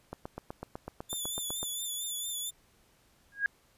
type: click train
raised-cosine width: 1 ms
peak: -24 dBFS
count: 13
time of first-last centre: 0.13-1.63 s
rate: 8 Hz
type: tone with vibrato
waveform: 10% pulse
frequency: 3499 Hz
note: A7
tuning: 10 cents flat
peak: -27 dBFS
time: 1.09-2.51 s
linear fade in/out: 20 ms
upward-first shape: sine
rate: 4.4 Hz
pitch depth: 49 cents each way
type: tone with exponential growth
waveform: sine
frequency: 1638 Hz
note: G#6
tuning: 24 cents flat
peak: -21 dBFS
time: 3.32-3.46 s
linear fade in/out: 1 ms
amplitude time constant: 30 ms
effects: pink hiss -66 dBFS RMS until 3.77 s + resampled to 32000 Hz